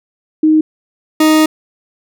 sine / 40% pulse tone pair in turn, 311.5 / 311.5 Hz, D#4 / D#4, +2 / +2 cents, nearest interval unison, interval 0 cents, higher neither, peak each -6 dBFS, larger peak neither, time 0.43-0.61 / 1.2-1.46 s, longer second, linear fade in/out 5 ms, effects none

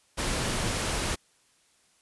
pink noise, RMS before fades -29 dBFS, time 0.17-1.16 s, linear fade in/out 20 ms, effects white hiss -65 dBFS RMS until 2.01 s + resampled to 24000 Hz

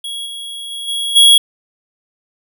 square tone with level steps, 3322 Hz, G#7, in tune, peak -23 / -26 / -24 / -18 / -5 dBFS, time 0.04-1.38 s, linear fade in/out 5 ms, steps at 0.25 / 0.7 / 0.87 / 1.15 s, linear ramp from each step 20 ms, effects none

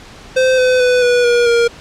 square tone with pitch steps, 517 / 507.2 / 497.7 / 488.3 / 479 / 470 Hz, C5 / B4 / B4 / B4 / A#4 / A#4, -21 / +46 / +13 / -20 / +47 / +14 cents, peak -10 dBFS, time 0.36-1.68 s, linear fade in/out 10 ms, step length 220 ms, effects pink hiss -37 dBFS RMS until 1.8 s + low-pass 6000 Hz 12 dB/octave

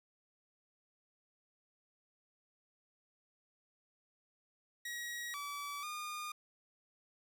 sawtooth tone with pitch steps, 1904 / 1150 / 1216 Hz, A#6 / D6 / D#6, +36 / -37 / -40 cents, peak -37 dBFS, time 4.85-6.32 s, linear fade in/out 5 ms, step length 490 ms, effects none

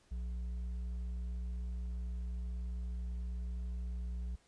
sine tone with hard clipping, 60.2 Hz, B1, 44 cents flat, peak -38 dBFS, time 0.11-4.36 s, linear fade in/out 10 ms, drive 4 dB, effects pink hiss -69 dBFS RMS until 4.47 s + resampled to 22050 Hz

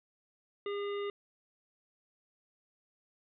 harmonic tone, 405.4 Hz, G#4, 42 cents flat, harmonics 1 / 3 / 5 / 7 / 9, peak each -34 / -44 / -48 / -51 / -53 dBFS, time 0.66-1.1 s, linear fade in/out 2 ms, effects none

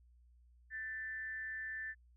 sine tone with frequency modulation, 1772 Hz, A6, 12 cents sharp, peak -40 dBFS, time 0.7-1.95 s, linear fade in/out 50 ms, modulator 238 Hz, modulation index 0.33, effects added 60 Hz sine -62 dBFS peak until 2.16 s

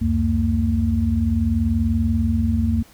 sine tone cluster, 71 / 91.5 / 228.1 Hz, C#2 / F#2 / A#3, +42 / -19 / -37 cents, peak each -22 / -21 / -20 dBFS, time 0.01-2.83 s, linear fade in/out 10 ms, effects pink hiss -50 dBFS RMS until 2.93 s

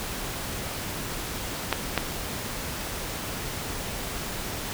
clicks, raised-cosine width 0.3 ms, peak -6 dBFS, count 2, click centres 1.727 / 1.977 s, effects pink hiss -33 dBFS RMS until 4.73 s

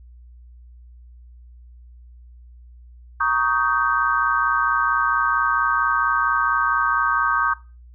sine chord, Eb dominant seventh, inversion second, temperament just, 933.4 / 1120.1 / 1244.5 / 1555.6 Hz, Bb5 / Db6 / Eb6 / G6, +2 / +18 / 0 / -14 cents, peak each -27 / -22 / -22 / -22 dBFS, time 3.2-7.54 s, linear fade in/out 10 ms, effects noise-tail reverb RT60 0.3 s tail -19 dB re dry + added 60 Hz sine -42 dBFS peak until 7.94 s

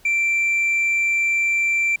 sine tone, 2349 Hz, D7, in tune, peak -14 dBFS, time 0.05-1.96 s, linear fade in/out 5 ms, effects tanh soft clip ceiling -16 dBFS + pink hiss -53 dBFS RMS until 2 s

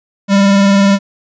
square tone with vibrato, 198.4 Hz, G3, 21 cents sharp, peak -7 dBFS, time 0.28-0.99 s, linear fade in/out 50 ms, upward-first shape sine, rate 20 Hz, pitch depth 30 cents each way, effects resampled to 16000 Hz

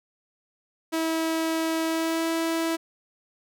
sawtooth tone with pitch glide, 324 to 328.1 Hz, E4 to E4, -30 to -8 cents, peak -20 dBFS, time 0.92-2.77 s, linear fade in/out 20 ms, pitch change +22 cents, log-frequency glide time 1.86-2.28 s, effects none

